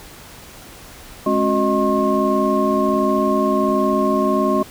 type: tone cluster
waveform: sine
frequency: 209.8 / 271.2 / 367.1 / 621 / 1075 Hz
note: G#3 / C#4 / F#4 / D#5 / C6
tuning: +18 / -38 / -14 / -3 / +47 cents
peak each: -21 dBFS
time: 1.26-4.63 s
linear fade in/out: 5 ms
effects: pink hiss -40 dBFS RMS until 4.7 s